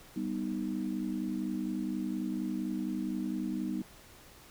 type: chord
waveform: sine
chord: G augmented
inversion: none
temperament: equal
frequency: 196 / 246.9 / 311.1 Hz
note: G3 / B3 / D#4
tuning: 0 / 0 / 0 cents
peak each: -36 / -36 / -36 dBFS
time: 0.16-3.82 s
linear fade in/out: 5 ms
effects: pink hiss -55 dBFS RMS until 4.5 s